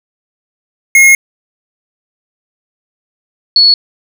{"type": "tone pair in turn", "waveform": ["square", "sine"], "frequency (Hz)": [2155, 4393], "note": ["C#7", "C#8"], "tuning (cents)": [-49, -16], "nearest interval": "octave", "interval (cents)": 1233, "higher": "second", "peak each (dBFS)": -3, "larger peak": "neither", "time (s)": [[0.95, 1.15], [3.56, 3.74]], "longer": "first", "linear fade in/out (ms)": 2, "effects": []}